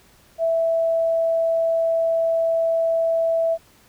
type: tone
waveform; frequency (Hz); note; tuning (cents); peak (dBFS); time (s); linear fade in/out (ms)
sine; 659; E5; -1; -17; 0.38-3.58; 50
effects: pink hiss -54 dBFS RMS until 3.88 s